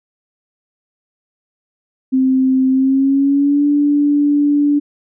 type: tone with pitch glide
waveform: sine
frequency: 261.6 to 290.3 Hz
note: C4 to D4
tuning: 0 to -20 cents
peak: -10 dBFS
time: 2.12-4.8 s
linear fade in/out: 20 ms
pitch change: +180 cents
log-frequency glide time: 2.7-3.66 s
effects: none

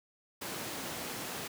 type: high-pass noise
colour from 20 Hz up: pink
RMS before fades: -40 dBFS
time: 0.41-1.48 s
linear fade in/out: 10 ms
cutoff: 170 Hz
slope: 12 dB/octave
effects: none

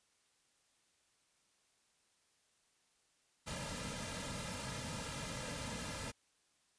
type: noise with comb filter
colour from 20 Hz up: pink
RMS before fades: -43 dBFS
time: 3.46-6.12 s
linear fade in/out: 20 ms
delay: 2.7 ms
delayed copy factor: -0.8
effects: white hiss -75 dBFS RMS until 6.78 s + resampled to 22050 Hz

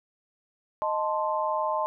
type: chord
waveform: sine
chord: A diminished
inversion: second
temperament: equal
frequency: 622.3 / 880 / 1046.5 Hz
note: Eb5 / A5 / C6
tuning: 0 / 0 / 0 cents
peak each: -29 dBFS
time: 0.82-1.86 s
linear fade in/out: 0 ms
effects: none

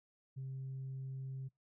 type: tone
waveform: sine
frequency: 133 Hz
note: C3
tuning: 29 cents sharp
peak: -39 dBFS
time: 0.36-1.49 s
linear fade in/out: 20 ms
effects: noise-tail reverb RT60 0.2 s tail -26 dB re dry + tanh soft clip ceiling -38 dBFS

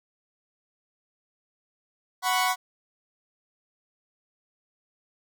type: chord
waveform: sawtooth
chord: F# suspended fourth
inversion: none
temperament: equal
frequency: 740 / 987.8 / 1108.7 Hz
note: F#5 / B5 / C#6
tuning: 0 / 0 / 0 cents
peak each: -22 / -24 / -24 dBFS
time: 2.22-2.56 s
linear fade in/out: 50 ms
effects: none

